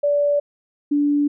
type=tone pair in turn; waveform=sine; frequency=579 / 290.2 Hz; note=D5 / D4; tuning=-25 / -21 cents; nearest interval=octave; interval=1196 cents; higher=first; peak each=-15 dBFS; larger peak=neither; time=0.03-0.4 / 0.91-1.28 s; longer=neither; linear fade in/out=10 ms; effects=none